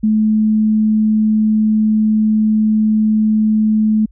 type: tone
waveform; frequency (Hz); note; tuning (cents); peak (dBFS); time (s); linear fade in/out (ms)
sine; 216; A3; -32; -10; 0.03-4.06; 10
effects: added 50 Hz sine -42 dBFS peak until 4.11 s